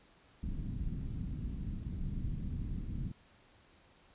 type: low-pass noise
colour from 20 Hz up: pink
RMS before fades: -38 dBFS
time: 0.43-3.12 s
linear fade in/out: 5 ms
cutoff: 230 Hz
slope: 24 dB/octave
effects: pink hiss -64 dBFS RMS until 4.14 s + resampled to 8000 Hz